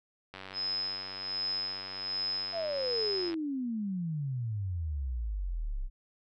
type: click train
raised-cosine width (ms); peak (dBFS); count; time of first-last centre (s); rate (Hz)
0.3; -27; 287; 0.34-3.341; 95.3
type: tone with tremolo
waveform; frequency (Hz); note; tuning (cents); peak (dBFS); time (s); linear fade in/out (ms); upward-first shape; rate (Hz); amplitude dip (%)
sine; 5100; D#8; +42; -30; 0.53-3.33; 50; sine; 1.3; 70
type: exponential sweep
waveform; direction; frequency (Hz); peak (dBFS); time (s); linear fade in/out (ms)
sine; down; 698.5 to 30.24; -31; 2.52-5.9; 50
effects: none